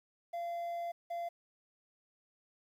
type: tone bursts at uneven times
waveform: triangle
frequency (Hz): 687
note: F5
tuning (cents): -29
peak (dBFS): -34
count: 2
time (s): 0.33-0.92 / 1.1-1.29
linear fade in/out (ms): 10
effects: 11-bit